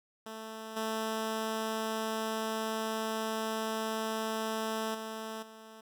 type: tone with level steps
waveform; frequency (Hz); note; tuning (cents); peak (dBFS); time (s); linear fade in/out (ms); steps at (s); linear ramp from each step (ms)
10% pulse; 220.8; A3; +6; -33 / -24 / -30 / -41; 0.26-5.81; 5; 0.76 / 4.94 / 5.42; 10
effects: none